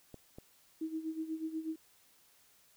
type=clicks; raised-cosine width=2 ms; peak=-34 dBFS; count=2; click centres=0.143 / 0.385 s
type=tone with tremolo; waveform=sine; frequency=318.8 Hz; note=D#4; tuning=42 cents sharp; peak=-33 dBFS; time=0.81-1.76 s; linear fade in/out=5 ms; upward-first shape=sine; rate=8.2 Hz; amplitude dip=75%
effects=white hiss -66 dBFS RMS until 2.76 s